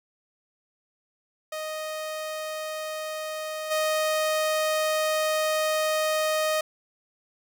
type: tone with level steps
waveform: sawtooth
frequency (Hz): 622.3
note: D#5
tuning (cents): 0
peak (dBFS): -27 / -19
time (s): 1.52-6.61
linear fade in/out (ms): 5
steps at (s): 3.7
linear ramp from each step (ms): 20
effects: none